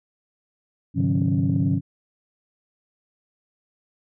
sine tone cluster, 103 / 135.2 / 153 / 181.8 / 275.1 Hz, G#2 / C#3 / D#3 / F#3 / C#4, -14 / -43 / -29 / -30 / -13 cents, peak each -24 dBFS, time 0.94-1.81 s, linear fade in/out 50 ms, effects tanh soft clip ceiling -11 dBFS

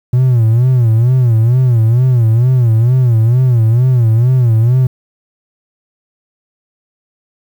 triangle tone with vibrato, 120 Hz, B2, 49 cents flat, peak -4 dBFS, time 0.13-4.87 s, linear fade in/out 5 ms, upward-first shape sine, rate 2.2 Hz, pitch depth 140 cents each way, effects tanh soft clip ceiling 0 dBFS + 7-bit

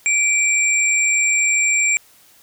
sine tone pair together, 2339 / 7417 Hz, D7 / A#8, -8 / -10 cents, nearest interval octave + minor sixth, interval 1998 cents, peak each -16 / -18 dBFS, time 0.06-1.97 s, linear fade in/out 0 ms, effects white hiss -51 dBFS RMS until 2.42 s

